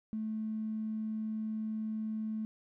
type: tone with tanh clipping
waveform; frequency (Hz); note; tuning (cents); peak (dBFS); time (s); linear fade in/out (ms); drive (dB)
triangle; 217.9; A3; -17; -33; 0.13-2.45; 0; 2
effects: none